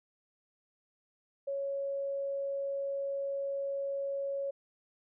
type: tone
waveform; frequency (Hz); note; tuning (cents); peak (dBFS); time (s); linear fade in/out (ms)
sine; 554.4; C#5; 0; -32; 1.47-4.51; 10
effects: none